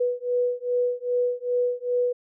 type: beating tone pair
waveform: sine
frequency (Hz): 490 / 492.5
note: B4 / B4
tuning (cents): -14 / -5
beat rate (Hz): 2.5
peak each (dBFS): -25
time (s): 0-2.13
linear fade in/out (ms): 10
effects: none